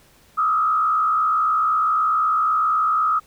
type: tone with frequency modulation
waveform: sine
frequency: 1265 Hz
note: D#6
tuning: 28 cents sharp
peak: -16 dBFS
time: 0.37-3.2 s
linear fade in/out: 20 ms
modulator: 63.9 Hz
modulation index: 0.86
effects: pink hiss -54 dBFS RMS until 3.26 s